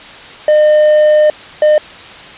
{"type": "tone bursts at uneven times", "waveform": "triangle", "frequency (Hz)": 607, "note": "D#5", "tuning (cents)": -43, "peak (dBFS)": -3, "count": 2, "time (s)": [[0.48, 1.3], [1.62, 1.78]], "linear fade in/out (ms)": 2, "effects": ["white hiss -32 dBFS RMS until 2.37 s", "resampled to 8000 Hz"]}